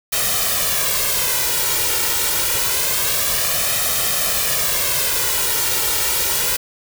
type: noise with flanger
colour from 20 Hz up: white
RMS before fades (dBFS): -19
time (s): 0.12-6.57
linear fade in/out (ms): 10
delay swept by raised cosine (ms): 1.6 to 2.15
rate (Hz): 0.26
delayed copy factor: +0.65
effects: none